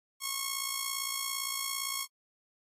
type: tone with amplitude modulation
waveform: 5% pulse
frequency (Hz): 1092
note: C#6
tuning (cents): -26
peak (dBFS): -18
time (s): 0.2-2.07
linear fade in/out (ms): 50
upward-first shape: sine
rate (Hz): 57.6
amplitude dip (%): 55
effects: AAC 48 kbps